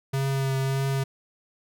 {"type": "tone with vibrato", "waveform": "square", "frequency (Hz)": 135.2, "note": "C#3", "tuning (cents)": -43, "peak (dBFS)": -24, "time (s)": [0.13, 1.04], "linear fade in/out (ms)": 10, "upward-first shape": "triangle", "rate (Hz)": 1.7, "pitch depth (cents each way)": 18, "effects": []}